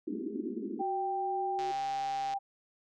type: band-pass noise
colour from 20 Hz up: pink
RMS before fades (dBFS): -37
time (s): 0.07-0.82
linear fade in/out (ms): 5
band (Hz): 210 to 410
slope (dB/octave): 96
type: tone with tremolo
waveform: sine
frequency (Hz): 371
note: F#4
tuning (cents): +5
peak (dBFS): -35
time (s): 0.78-1.72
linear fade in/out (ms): 10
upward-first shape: triangle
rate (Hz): 2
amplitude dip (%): 25
type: tone with pitch glide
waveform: sine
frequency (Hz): 784 to 790.4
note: G5 to G5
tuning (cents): 0 to +14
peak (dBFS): -31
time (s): 0.79-2.39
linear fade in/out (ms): 20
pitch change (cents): +14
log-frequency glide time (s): 0.91-1.58
type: click train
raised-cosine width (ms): 0.2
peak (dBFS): -28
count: 107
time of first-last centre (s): 1.59-2.336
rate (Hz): 142
effects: none